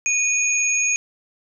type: tone pair together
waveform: sine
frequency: 2470 / 6594 Hz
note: D#7 / G#8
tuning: -13 / -13 cents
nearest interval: octave + perfect fourth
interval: 1700 cents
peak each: -20 dBFS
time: 0.06-0.96 s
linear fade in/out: 0 ms
effects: none